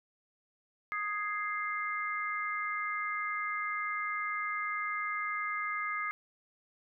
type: chord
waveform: sine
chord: Ab major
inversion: second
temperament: equal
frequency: 1244.5 / 1661.2 / 2093 Hz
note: Eb6 / Ab6 / C7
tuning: 0 / 0 / 0 cents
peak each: -35 / -40 / -36 dBFS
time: 0.92-6.11 s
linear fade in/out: 0 ms
effects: none